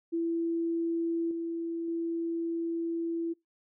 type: tone with level steps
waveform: sine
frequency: 333.8 Hz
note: E4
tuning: 22 cents sharp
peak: -27 / -31 / -29 dBFS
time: 0.12-3.34 s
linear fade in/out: 20 ms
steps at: 1.31 / 1.88 s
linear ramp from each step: 2 ms
effects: noise-tail reverb RT60 0.2 s tail -25 dB re dry